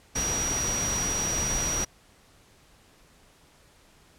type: tone in noise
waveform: sine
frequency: 5770 Hz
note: F#8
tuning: 44 cents flat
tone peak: -27 dBFS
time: 0.15-1.85 s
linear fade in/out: 10 ms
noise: pink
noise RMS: -31 dBFS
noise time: 0.15-1.85 s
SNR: +1 dB
effects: pink hiss -58 dBFS RMS until 4.18 s + low-pass 11000 Hz 12 dB/octave